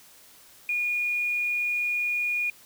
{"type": "tone with quantisation", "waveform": "sine", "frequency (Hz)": 2440, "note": "D#7", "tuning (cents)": -34, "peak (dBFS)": -24, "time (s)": [0.69, 2.5], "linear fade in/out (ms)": 2, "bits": 8, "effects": ["white hiss -53 dBFS RMS until 2.65 s"]}